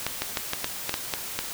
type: clicks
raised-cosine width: 0.2 ms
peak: -8 dBFS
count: 9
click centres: 0.066 / 0.22 / 0.372 / 0.534 / 0.644 / 0.894 / 0.941 / 1.138 / 1.39 s
effects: white hiss -35 dBFS RMS until 1.53 s